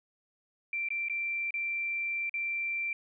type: tone with dropouts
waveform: sine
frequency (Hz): 2353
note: D7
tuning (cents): +3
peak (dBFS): -30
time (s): 0.73-2.93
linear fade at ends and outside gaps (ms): 2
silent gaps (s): 0.887-0.904 / 1.085-1.097 / 1.507-1.54 / 2.295-2.34
effects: none